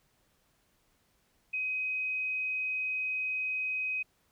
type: tone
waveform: sine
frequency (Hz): 2520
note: D#7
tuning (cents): +21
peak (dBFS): -30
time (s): 1.53-4.03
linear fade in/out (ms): 10
effects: pink hiss -71 dBFS RMS until 4.31 s